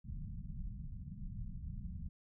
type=low-pass noise; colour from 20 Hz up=pink; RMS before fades=-44 dBFS; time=0.04-2.09 s; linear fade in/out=10 ms; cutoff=200 Hz; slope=48 dB/octave; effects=none